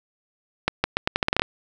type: accelerating click train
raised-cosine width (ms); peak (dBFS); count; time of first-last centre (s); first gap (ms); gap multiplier
0.3; -3; 11; 0.68-1.42; 160; 0.81
effects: none